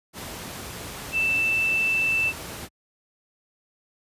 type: tone in noise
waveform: sine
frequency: 2654 Hz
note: E7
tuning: 11 cents sharp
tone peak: -20 dBFS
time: 1.12-2.33 s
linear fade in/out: 50 ms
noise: pink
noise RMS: -36 dBFS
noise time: 0.13-2.69 s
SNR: +13 dB
effects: high-pass 60 Hz 12 dB/octave + resampled to 32000 Hz